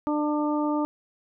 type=harmonic tone; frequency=298.6 Hz; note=D4; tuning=29 cents sharp; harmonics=1 / 2 / 3 / 4; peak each=-24 / -31 / -31 / -34 dBFS; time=0.07-0.85 s; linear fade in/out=0 ms; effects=none